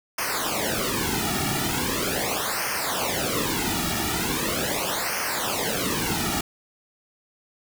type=noise with flanger; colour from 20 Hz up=pink; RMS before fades=-26 dBFS; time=0.18-6.41 s; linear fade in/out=5 ms; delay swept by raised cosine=0.26 to 1.96 ms; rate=0.4 Hz; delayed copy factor=-0.95; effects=none